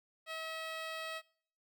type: tone with notch filter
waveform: 10% pulse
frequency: 643 Hz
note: E5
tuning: 43 cents flat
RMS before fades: -42 dBFS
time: 0.26-1.22 s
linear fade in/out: 50 ms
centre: 11000 Hz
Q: 0.89
effects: noise-tail reverb RT60 0.6 s tail -23 dB re dry